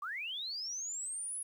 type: linear sweep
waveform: sine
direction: up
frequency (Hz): 1103 to 10548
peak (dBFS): -37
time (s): 0.02-1.43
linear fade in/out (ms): 5
effects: 11-bit